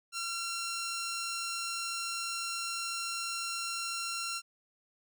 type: tone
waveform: 10% pulse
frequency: 1367 Hz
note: F6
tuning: 37 cents flat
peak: -26 dBFS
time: 0.12-4.42 s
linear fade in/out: 50 ms
effects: none